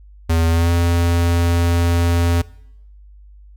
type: tone with pitch glide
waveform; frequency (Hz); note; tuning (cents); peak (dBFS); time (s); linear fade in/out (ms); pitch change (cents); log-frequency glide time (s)
square; 82.41 to 85.61; E2 to F2; 0 to -34; -14; 0.29-2.42; 10; +66; 0.49-0.71
effects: noise-tail reverb RT60 0.8 s tail -22 dB re dry + added 50 Hz sine -40 dBFS peak until 3.56 s